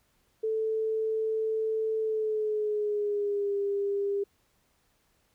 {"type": "tone with pitch glide", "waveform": "sine", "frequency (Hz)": [440, 401.2], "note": ["A4", "G4"], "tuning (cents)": [0, 40], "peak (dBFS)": -26, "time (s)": [0.43, 4.24], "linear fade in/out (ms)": 10, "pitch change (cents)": -160, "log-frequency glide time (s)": [1.99, 3.56], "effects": ["pink hiss -70 dBFS RMS until 5.34 s"]}